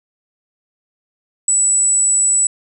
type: tone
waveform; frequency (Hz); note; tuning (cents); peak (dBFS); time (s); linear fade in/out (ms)
sine; 7902; B8; 0; -11; 1.48-2.47; 2
effects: none